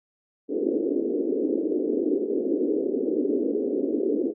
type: band-pass noise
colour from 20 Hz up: pink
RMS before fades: -25 dBFS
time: 0.48-4.34 s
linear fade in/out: 50 ms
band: 270 to 460 Hz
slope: 48 dB/octave
effects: none